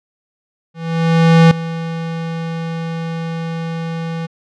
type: tone with ADSR envelope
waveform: square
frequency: 164.81 Hz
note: E3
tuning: in tune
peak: -5 dBFS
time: 0.74-4.27 s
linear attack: 770 ms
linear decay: 4 ms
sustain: -16 dB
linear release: 18 ms
effects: low-pass 4000 Hz 12 dB/octave